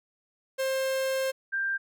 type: tone pair in turn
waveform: 45% pulse / sine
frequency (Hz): 530 / 1583.9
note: C5 / G6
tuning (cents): +22 / +17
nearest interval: octave + perfect fifth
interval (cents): 1895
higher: second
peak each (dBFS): -26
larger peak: neither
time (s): 0.58-1.32 / 1.52-1.78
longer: first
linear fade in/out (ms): 20
effects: none